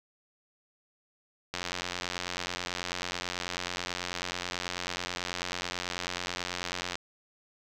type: click train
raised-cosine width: 0.2 ms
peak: -15 dBFS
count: 484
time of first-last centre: 1.54-6.955 s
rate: 89.2 Hz
effects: none